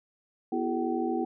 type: tone cluster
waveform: sine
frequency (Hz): 245 / 333.9 / 385.8 / 425.3 / 763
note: B3 / E4 / G4 / G#4 / G5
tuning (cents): -14 / +22 / -28 / +41 / -47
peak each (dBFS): -32 / -30 / -35 / -36 / -34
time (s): 0.52-1.25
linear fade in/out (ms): 5
effects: none